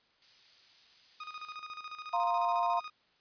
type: noise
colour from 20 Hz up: violet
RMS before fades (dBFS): -47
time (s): 0.22-1.55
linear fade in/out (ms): 2
type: tone with tremolo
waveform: sawtooth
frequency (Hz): 1241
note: D#6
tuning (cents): -5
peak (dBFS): -36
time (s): 1.2-2.9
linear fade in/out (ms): 5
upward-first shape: square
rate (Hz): 14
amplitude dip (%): 65
type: chord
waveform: sine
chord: F suspended fourth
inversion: none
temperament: equal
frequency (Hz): 698.5 / 932.3 / 1046.5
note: F5 / Bb5 / C6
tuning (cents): 0 / 0 / 0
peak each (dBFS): -31 / -32 / -32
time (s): 2.13-2.8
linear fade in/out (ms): 10
effects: white hiss -69 dBFS RMS until 3.2 s + resampled to 11025 Hz